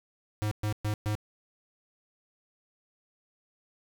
square tone bursts, 105.8 Hz, G#2, 33 cents sharp, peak -28 dBFS, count 4, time 0.42-1.152 s, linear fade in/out 0 ms, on 93 ms, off 120 ms, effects none

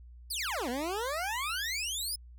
20% pulse exponential two-way sweep, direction down then up, 5274 to 232.6 to 5274 Hz, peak -27 dBFS, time 0.3-2.16 s, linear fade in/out 10 ms, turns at 0.69 s, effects added 60 Hz sine -48 dBFS peak until 2.38 s

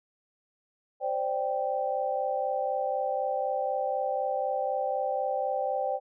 sine chord, C suspended second, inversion none, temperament equal, 523.3 / 587.3 / 784 Hz, C5 / D5 / G5, 0 / 0 / 0 cents, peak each -31 / -32 / -30 dBFS, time 1-6 s, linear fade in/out 50 ms, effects none

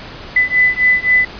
sine beating tone pair, 2000 / 2003.8 Hz, B6 / B6, +21 / +25 cents, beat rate 3.8 Hz, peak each -13 dBFS, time 0.36-1.25 s, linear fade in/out 5 ms, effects pink hiss -32 dBFS RMS until 1.39 s + resampled to 11025 Hz

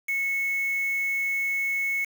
sine tone with quantisation, 2198 Hz, C#7, 15 cents flat, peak -24 dBFS, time 0.08-2.05 s, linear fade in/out 10 ms, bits 6, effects none

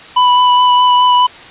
square tone with vibrato, 991 Hz, B5, 6 cents sharp, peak -7 dBFS, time 0.16-1.27 s, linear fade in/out 10 ms, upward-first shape sine, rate 4.8 Hz, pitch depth 12 cents each way, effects white hiss -34 dBFS RMS until 1.5 s + resampled to 8000 Hz

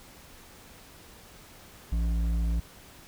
sine tone with hard clipping, 56.5 Hz, A1, 47 cents sharp, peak -26 dBFS, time 1.92-2.6 s, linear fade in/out 5 ms, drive 8 dB, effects pink hiss -51 dBFS RMS until 3.07 s

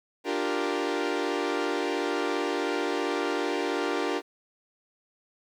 sawtooth chord, G minor seventh, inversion second, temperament equal, 293.7 / 349.2 / 392 / 466.2 Hz, D4 / F4 / G4 / Bb4, 0 / 0 / 0 / 0 cents, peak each -28 dBFS, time 0.24-4.22 s, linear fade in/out 50 ms, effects low-pass 5000 Hz 12 dB/octave + 10-bit

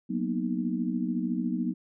sine chord, B major seventh, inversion second, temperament equal, 185 / 233.1 / 246.9 / 311.1 Hz, F#3 / A#3 / B3 / D#4, 0 / 0 / 0 / 0 cents, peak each -32 / -32 / -31 / -34 dBFS, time 0.09-1.74 s, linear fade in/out 20 ms, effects none

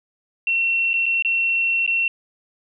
sine tone with dropouts, 2717 Hz, F7, 48 cents flat, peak -17 dBFS, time 0.47-2.08 s, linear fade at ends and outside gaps 2 ms, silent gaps 0.933-0.939 / 1.058-1.063 / 1.224-1.248 / 1.864-1.876 s, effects none

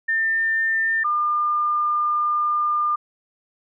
sine tone pair in turn, 1799 / 1203.5 Hz, A6 / D6, +38 / +42 cents, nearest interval perfect fifth, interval 696 cents, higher first, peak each -18 dBFS, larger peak neither, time 0.08-1.04 / 1.04-2.96 s, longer second, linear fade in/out 10 ms, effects none

